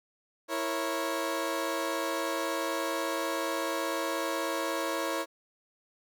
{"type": "chord", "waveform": "20% pulse", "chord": "A# diminished", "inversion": "second", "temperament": "equal with one note detuned", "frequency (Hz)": [329.6, 466.2, 550.2], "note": ["E4", "A#4", "C#5"], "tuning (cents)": [0, 0, -13], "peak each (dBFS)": [-29, -32, -28], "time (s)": [0.48, 5.26], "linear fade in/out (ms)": 50, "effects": []}